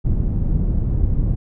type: low-pass noise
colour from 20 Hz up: pink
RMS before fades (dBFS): -18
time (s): 0.04-1.36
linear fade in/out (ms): 20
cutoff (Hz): 160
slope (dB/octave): 12
effects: none